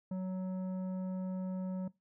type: tone with tanh clipping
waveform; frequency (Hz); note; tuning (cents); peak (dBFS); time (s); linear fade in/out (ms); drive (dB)
triangle; 186.1; F#3; +10; -36; 0.11-1.88; 5; 14
effects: noise-tail reverb RT60 0.2 s tail -20 dB re dry